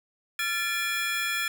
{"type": "tone cluster", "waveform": "square", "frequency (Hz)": [1372, 1744, 2395, 3354], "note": ["F6", "A6", "D7", "G#7"], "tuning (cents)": [-31, -16, 33, 16], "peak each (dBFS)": [-35, -32, -31, -35], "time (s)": [0.39, 1.48], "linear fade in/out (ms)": 2, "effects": []}